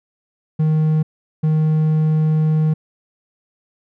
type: tone bursts at uneven times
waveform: triangle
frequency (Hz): 155.9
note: D#3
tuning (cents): +4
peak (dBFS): -11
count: 2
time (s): 0.59-1.03 / 1.43-2.74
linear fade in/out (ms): 10
effects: none